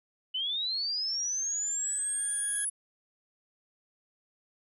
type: linear sweep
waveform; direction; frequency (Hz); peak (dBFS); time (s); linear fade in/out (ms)
sine; up; 2960 to 10320; -29; 0.34-2.7; 10
type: tone with exponential growth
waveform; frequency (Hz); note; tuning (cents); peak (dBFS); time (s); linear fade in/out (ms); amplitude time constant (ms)
35% pulse; 1661.2; G#6; 0; -35; 0.58-2.65; 5; 450
effects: resampled to 32000 Hz